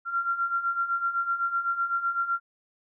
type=beating tone pair; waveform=sine; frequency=1372 / 1379.9 Hz; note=F6 / F6; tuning=-31 / -21 cents; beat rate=7.9 Hz; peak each=-31 / -26 dBFS; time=0.05-2.4 s; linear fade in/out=50 ms; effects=none